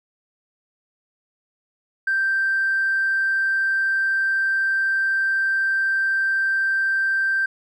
triangle tone with tanh clipping, 1568 Hz, G6, in tune, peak -18 dBFS, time 2.07-7.46 s, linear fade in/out 5 ms, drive 4 dB, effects none

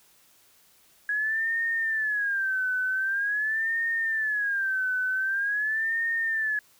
sine tone with vibrato, 1663 Hz, G#6, 2 cents sharp, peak -24 dBFS, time 1.09-6.59 s, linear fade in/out 2 ms, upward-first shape sine, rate 0.45 Hz, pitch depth 170 cents each way, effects white hiss -60 dBFS RMS until 6.79 s

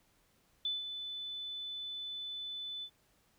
sine tone with ADSR envelope, 3500 Hz, A7, 10 cents flat, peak -31 dBFS, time 0.65-2.9 s, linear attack 3 ms, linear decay 170 ms, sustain -8 dB, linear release 70 ms, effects pink hiss -71 dBFS RMS until 3.38 s

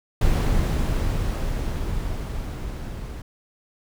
brown noise with level ramp, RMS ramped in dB -19 to -33 dBFS, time 0.21-3.22 s, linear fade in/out 5 ms, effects none

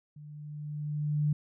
sine tone with level ramp, 149 Hz, D3, 25 cents sharp, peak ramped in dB -45 to -23 dBFS, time 0.16-1.33 s, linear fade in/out 5 ms, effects none

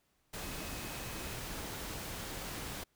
sine tone in noise, 2542 Hz, D#7, 36 cents sharp, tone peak -53 dBFS, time 0.41-1.36 s, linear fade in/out 10 ms, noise pink, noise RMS -42 dBFS, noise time 0.33-2.84 s, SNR -14 dB, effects pink hiss -75 dBFS RMS until 2.95 s

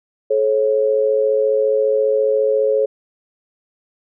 sine tone pair together, 430.4 / 545 Hz, A4 / C#5, -38 / -29 cents, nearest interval major third, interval 409 cents, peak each -16 dBFS, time 0.3-2.86 s, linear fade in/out 10 ms, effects none

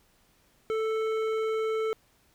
triangle tone with hard clipping, 440.5 Hz, A4, 2 cents sharp, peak -28 dBFS, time 0.7-1.93 s, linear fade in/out 0 ms, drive 15 dB, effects pink hiss -65 dBFS RMS until 2.34 s

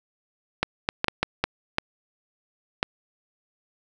clicks, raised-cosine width 0.3 ms, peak -5 dBFS, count 8, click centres 0.63 / 0.889 / 1.044 / 1.083 / 1.23 / 1.44 / 1.784 / 2.829 s, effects none

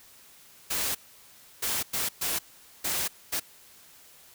white noise bursts at uneven times, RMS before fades -29 dBFS, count 6, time 0.7-0.95 / 1.62-1.83 / 1.93-2.09 / 2.21-2.39 / 2.84-3.08 / 3.32-3.4 s, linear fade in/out 10 ms, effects white hiss -54 dBFS RMS until 4.34 s

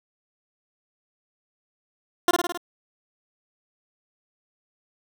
15% pulse tone with echo, 350 Hz, F4, 4 cents sharp, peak -9 dBFS, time 2.28-2.31 s, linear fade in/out 2 ms, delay 53 ms, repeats 5, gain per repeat -3 dB, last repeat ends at 2.575 s, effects none

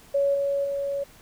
sine tone with level steps, 560 Hz, C#5, 18 cents sharp, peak -19 / -22 / -25 dBFS, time 0.14-1.04 s, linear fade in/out 10 ms, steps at 0.34 / 0.64 s, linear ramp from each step 10 ms, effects pink hiss -52 dBFS RMS until 1.21 s

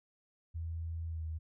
sine tone with pitch glide, 82.41 to 79.79 Hz, E2 to D#2, 0 to +44 cents, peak -36 dBFS, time 0.54-1.39 s, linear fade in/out 20 ms, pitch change -56 cents, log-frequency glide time 1.07-1.24 s, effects none

